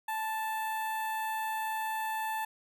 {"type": "tone with notch filter", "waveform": "sawtooth", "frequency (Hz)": 879, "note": "A5", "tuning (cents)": -2, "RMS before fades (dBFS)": -34, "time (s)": [0.08, 2.45], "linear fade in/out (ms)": 5, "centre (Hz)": 5300, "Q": 0.58, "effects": []}